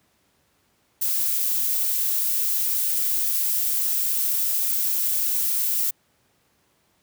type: noise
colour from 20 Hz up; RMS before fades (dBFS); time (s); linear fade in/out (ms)
violet; -23; 1.01-5.91; 10
effects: pink hiss -65 dBFS RMS until 7.02 s + high-pass 80 Hz 12 dB/octave